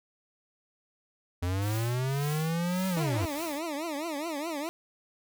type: linear two-way sweep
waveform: square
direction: up then down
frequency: 86.1 to 190.7 to 86.1 Hz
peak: -28 dBFS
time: 1.42-3.26 s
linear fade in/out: 10 ms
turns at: 2.88 s
type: noise with tremolo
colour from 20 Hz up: white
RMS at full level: -41 dBFS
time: 1.62-3.59 s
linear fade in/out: 2 ms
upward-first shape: triangle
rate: 1.8 Hz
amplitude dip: 100%
type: tone with vibrato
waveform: 20% pulse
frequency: 309.2 Hz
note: D#4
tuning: 11 cents flat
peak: -27 dBFS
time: 2.97-4.69 s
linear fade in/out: 0 ms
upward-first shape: triangle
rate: 4.8 Hz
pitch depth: 210 cents each way
effects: none